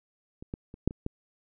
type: clicks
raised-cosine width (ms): 3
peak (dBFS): -29 / -21 / -30 / -10 / -27 / -18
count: 6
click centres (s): 0.425 / 0.539 / 0.741 / 0.876 / 0.909 / 1.064
effects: none